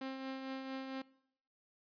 sawtooth tone with tremolo, 265.5 Hz, C4, 25 cents sharp, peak -35 dBFS, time 0.01-1.02 s, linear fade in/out 5 ms, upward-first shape triangle, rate 4.4 Hz, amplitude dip 45%, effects noise-tail reverb RT60 0.7 s tail -21 dB re dry + resampled to 11025 Hz

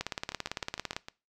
two click trains, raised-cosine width 0.2 ms, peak -15 / -23 dBFS, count 18 / 6, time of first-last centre 0.01-0.965 / 0.32-1.085 s, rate 17.8 / 6.54 Hz, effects noise-tail reverb RT60 0.3 s tail -21 dB re dry

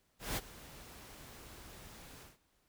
pink noise with ADSR envelope, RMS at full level -35 dBFS, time 0.19-2.38 s, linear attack 180 ms, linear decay 32 ms, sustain -18 dB, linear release 170 ms, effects pink hiss -75 dBFS RMS until 2.68 s

